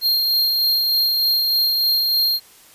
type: tone with tremolo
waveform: square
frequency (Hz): 4212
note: C8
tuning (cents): +11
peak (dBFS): -15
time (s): 0.01-2.4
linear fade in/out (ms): 50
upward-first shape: sine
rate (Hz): 3.3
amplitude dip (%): 25
effects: white hiss -48 dBFS RMS until 2.74 s + resampled to 32000 Hz